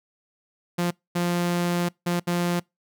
sawtooth tone bursts at uneven times, 174.61 Hz, F3, in tune, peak -18 dBFS, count 4, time 0.78-0.91 / 1.15-1.89 / 2.06-2.2 / 2.27-2.6 s, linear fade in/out 10 ms, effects noise-tail reverb RT60 0.2 s tail -26 dB re dry

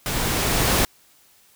pink noise with level ramp, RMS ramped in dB -25 to -18 dBFS, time 0.06-0.85 s, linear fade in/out 0 ms, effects white hiss -56 dBFS RMS until 1.55 s

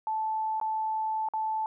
sine tone with dropouts, 875 Hz, A5, 10 cents flat, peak -27 dBFS, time 0.07-1.66 s, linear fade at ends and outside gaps 1 ms, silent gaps 0.6-0.613 / 1.287-1.336 s, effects none

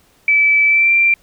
sine tone with pitch glide, 2308 to 2361 Hz, D7 to D7, -31 to +9 cents, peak -9 dBFS, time 0.28-1.14 s, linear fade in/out 2 ms, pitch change +40 cents, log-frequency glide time 0.66-0.92 s, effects pink hiss -54 dBFS RMS until 1.22 s

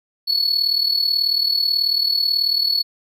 triangle tone with amplitude modulation, 4405 Hz, C#8, 12 cents flat, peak -11 dBFS, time 0.27-2.83 s, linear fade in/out 20 ms, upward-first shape sine, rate 38.3 Hz, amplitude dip 75%, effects tanh soft clip ceiling -8 dBFS

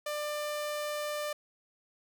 sawtooth tone, 595 Hz, D5, 22 cents sharp, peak -29 dBFS, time 0.06-1.33 s, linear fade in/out 5 ms, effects none

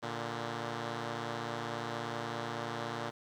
5% pulse tone pair together, 116.54 / 146.83 Hz, A#2 / D3, 0 / 0 cents, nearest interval major third, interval 400 cents, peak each -26 / -30 dBFS, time 0.02-3.11 s, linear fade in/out 20 ms, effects low-pass 5000 Hz 12 dB/octave + 10-bit

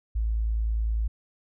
sine tone, 55 Hz, A1, in tune, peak -23 dBFS, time 0.15-1.08 s, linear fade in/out 10 ms, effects none

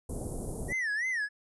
pink band-stop noise, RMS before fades -36 dBFS, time 0.09-0.73 s, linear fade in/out 5 ms, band 630 to 10000 Hz, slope 24 dB/octave
triangle tone with vibrato, 1858 Hz, A#6, 6 cents flat, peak -27 dBFS, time 0.68-1.29 s, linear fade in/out 50 ms, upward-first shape sine, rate 3.1 Hz, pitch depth 190 cents each way
effects resampled to 24000 Hz

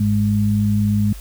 sine tone pair together, 103.83 / 207.2 Hz, G#2 / G#3, 0 / -4 cents, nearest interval octave, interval 1196 cents, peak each -17 dBFS, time 0-1.13 s, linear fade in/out 5 ms, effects added 50 Hz sine -32 dBFS peak until 1.2 s + white hiss -43 dBFS RMS until 1.2 s

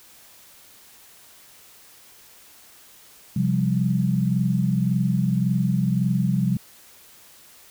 sine chord, C suspended fourth, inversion none, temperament just, 130.81 / 174.42 / 196.22 Hz, C3 / F3 / G3, 0 / -2 / +2 cents, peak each -23 dBFS, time 3.36-6.57 s, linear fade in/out 5 ms, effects white hiss -50 dBFS RMS until 7.7 s

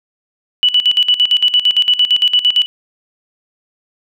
sine tone with tremolo, 2960 Hz, F#7, in tune, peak -7 dBFS, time 0.63-2.66 s, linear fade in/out 0 ms, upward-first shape square, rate 8.8 Hz, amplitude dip 80%, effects none

